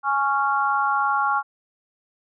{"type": "chord", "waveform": "sine", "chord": "Db major", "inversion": "second", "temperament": "just", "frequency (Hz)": [831.5, 1108.7, 1385.9], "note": ["Ab5", "Db6", "F6"], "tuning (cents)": [2, 0, -14], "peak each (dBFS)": -23, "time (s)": [0.03, 1.43], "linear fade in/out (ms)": 50, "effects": []}